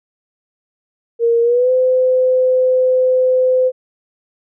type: tone with pitch glide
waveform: sine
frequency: 466.2 to 511.3 Hz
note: A#4 to C5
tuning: 0 to -40 cents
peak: -10 dBFS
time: 1.19-3.72 s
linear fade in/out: 50 ms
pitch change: +160 cents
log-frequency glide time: 1.42-1.71 s
effects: none